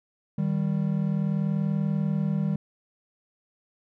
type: tone pair together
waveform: triangle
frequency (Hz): 155.57 / 196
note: D#3 / G3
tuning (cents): 0 / 0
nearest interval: major third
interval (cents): 400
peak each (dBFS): -24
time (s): 0.38-2.56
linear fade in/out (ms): 5
effects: none